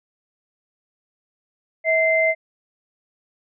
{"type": "tone pair together", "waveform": "sine", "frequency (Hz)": [645.1, 2079], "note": ["E5", "C7"], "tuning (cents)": [-38, -12], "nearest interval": "octave + minor sixth", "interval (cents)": 2026, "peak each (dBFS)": [-18, -18], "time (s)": [1.84, 2.35], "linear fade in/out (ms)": 50, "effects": []}